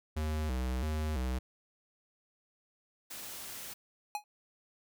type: tone with vibrato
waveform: square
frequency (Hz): 70.1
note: C#2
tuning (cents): +20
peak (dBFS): -32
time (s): 0.16-1.39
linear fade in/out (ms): 10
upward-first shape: square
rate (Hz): 1.5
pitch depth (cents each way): 170
type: noise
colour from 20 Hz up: white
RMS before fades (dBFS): -44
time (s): 3.1-3.74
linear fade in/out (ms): 10
type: tone with exponential decay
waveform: square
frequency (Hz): 835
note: G#5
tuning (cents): +9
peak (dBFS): -30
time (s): 4.15-4.24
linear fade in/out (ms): 1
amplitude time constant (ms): 19
effects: none